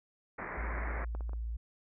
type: low-pass noise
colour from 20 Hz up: white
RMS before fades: -41 dBFS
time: 0.38-1.05 s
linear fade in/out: 10 ms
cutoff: 2200 Hz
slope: 96 dB/octave
type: tone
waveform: sine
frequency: 56.8 Hz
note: A#1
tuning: 44 cents flat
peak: -34 dBFS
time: 0.57-1.57 s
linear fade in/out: 10 ms
type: clicks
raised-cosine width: 1 ms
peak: -29 / -34 / -36 / -35 dBFS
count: 4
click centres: 1.15 / 1.208 / 1.294 / 1.333 s
effects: none